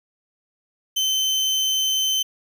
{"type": "tone", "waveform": "30% pulse", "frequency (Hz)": 3078, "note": "G7", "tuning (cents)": -32, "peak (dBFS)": -16, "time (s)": [0.96, 2.23], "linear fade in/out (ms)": 10, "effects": []}